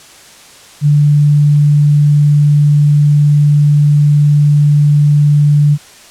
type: tone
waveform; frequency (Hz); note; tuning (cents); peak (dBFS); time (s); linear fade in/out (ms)
sine; 146.83; D3; 0; -5; 0.81-5.78; 50
effects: white hiss -38 dBFS RMS until 6.1 s + low-pass 9000 Hz 12 dB/octave